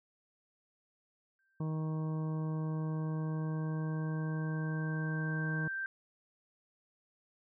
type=tone with exponential growth; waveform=sine; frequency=1568 Hz; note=G6; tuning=in tune; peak=-34 dBFS; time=1.39-5.86 s; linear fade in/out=1 ms; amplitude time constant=970 ms
type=harmonic tone; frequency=157 Hz; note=D#3; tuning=16 cents sharp; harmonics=1 / 2 / 3 / 4 / 5 / 6 / 7; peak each=-33 / -43 / -47 / -52 / -58 / -53 / -52 dBFS; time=1.6-5.68 s; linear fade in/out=5 ms
effects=none